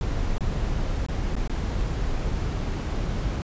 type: noise with dropouts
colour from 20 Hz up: brown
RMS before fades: -26 dBFS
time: 0.01-3.42 s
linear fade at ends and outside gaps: 1 ms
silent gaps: 0.382-0.407 / 1.064-1.085 / 1.354-1.365 / 1.477-1.496 s
effects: resampled to 16000 Hz